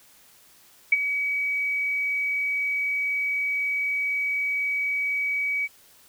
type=tone with ADSR envelope; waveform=sine; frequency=2271 Hz; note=C#7; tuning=41 cents sharp; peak=-12 dBFS; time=0.92-5.68 s; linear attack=6 ms; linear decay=29 ms; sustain=-11 dB; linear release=34 ms; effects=white hiss -55 dBFS RMS until 6.08 s